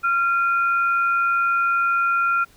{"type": "tone pair together", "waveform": "sine", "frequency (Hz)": [1380.1, 2459], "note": ["F6", "D#7"], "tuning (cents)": [-21, -21], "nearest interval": "minor seventh", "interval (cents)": 1000, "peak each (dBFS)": [-17, -29], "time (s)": [0.03, 2.45], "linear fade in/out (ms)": 20, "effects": ["pink hiss -54 dBFS RMS until 2.56 s"]}